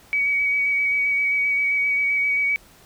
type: tone with vibrato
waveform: sine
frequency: 2264 Hz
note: C#7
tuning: 36 cents sharp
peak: -18 dBFS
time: 0.13-2.56 s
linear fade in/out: 0 ms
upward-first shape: square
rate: 7.6 Hz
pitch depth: 13 cents each way
effects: pink hiss -51 dBFS RMS until 2.85 s